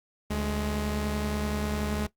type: tone pair together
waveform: sawtooth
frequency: 73.42 / 209.8 Hz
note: D2 / G#3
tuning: 0 / +18 cents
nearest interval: octave + tritone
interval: 1818 cents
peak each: -27 / -26 dBFS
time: 0.3-2.07 s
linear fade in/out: 10 ms
effects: noise-tail reverb RT60 0.1 s tail -17 dB re dry + Opus 48 kbps